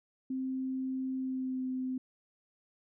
sine tone with pitch glide, 261.6 to 257.7 Hz, C4 to C4, 0 to -26 cents, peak -32 dBFS, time 0.3-1.98 s, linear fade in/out 5 ms, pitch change -26 cents, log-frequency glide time 1.17-1.65 s, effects none

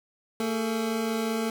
25% pulse tone pair together, 225.2 / 425.1 Hz, A3 / G#4, +40 / +40 cents, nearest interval major seventh, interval 1100 cents, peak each -23 / -31 dBFS, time 0.4-1.5 s, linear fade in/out 2 ms, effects none

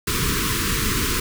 pink band-stop noise, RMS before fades -22 dBFS, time 0.07-1.2 s, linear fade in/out 5 ms, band 470 to 1000 Hz, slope 96 dB/octave, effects none

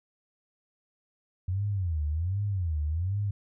sine tone with vibrato, 87.6 Hz, F2, 6 cents sharp, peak -26 dBFS, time 1.48-3.31 s, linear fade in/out 5 ms, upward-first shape sine, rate 1.3 Hz, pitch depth 280 cents each way, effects none

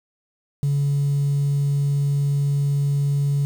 sine tone, 141.9 Hz, C#3, 41 cents sharp, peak -16 dBFS, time 0.63-3.45 s, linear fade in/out 0 ms, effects tanh soft clip ceiling -14 dBFS + 7-bit

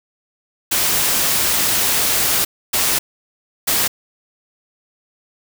white noise bursts at uneven times, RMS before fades -17 dBFS, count 3, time 0.71-2.45 / 2.73-2.99 / 3.67-3.88 s, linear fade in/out 10 ms, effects none

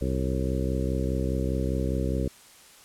harmonic tone with a mistuned harmonic, 64.9 Hz, C2, 13 cents flat, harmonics 1 / 2 / 3 / 4 / 5 / 6 / 7 / 8, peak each -28 / -31 / -33 / -34 / -35 / -36 / -36 / -37 dBFS, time 0.01-2.28 s, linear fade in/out 5 ms, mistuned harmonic 8, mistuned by +77 cents, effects white hiss -52 dBFS RMS until 2.84 s + low-pass 11000 Hz 12 dB/octave

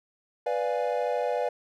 triangle chord, B diminished seventh, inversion none, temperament equal, 493.9 / 587.3 / 698.5 / 830.6 Hz, B4 / D5 / F5 / Ab5, 0 / 0 / 0 / 0 cents, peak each -27 / -28 / -30 / -32 dBFS, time 0.46-1.49 s, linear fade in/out 5 ms, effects none

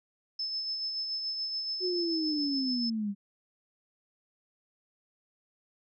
sine tone with tremolo, 5240 Hz, E8, 11 cents flat, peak -30 dBFS, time 0.39-2.9 s, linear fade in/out 5 ms, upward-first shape sine, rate 7 Hz, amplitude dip 35%
sine linear sweep, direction down, 371.5 to 196 Hz, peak -29 dBFS, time 1.8-3.15 s, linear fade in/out 50 ms
effects none

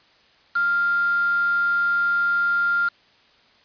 sine tone with quantisation, 1396.9 Hz, F6, in tune, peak -18 dBFS, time 0.55-2.89 s, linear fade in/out 10 ms, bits 5, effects white hiss -56 dBFS RMS until 3.64 s + resampled to 11025 Hz

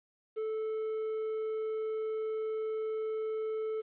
triangle tone, 437.5 Hz, A4, 10 cents flat, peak -30 dBFS, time 0.36-3.82 s, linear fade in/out 20 ms, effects resampled to 8000 Hz + 11-bit

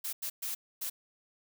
blue noise bursts at uneven times, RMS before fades -36 dBFS, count 4, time 0.04-0.13 / 0.22-0.3 / 0.42-0.55 / 0.81-0.9 s, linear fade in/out 10 ms, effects none

